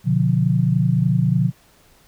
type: chord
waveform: sine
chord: B diminished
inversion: none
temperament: equal with one note detuned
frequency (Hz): 123.47 / 146.83 / 177.15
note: B2 / D3 / F3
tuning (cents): 0 / 0 / +25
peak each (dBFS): -19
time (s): 0.04-1.52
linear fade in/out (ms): 50
effects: pink hiss -54 dBFS RMS until 2.07 s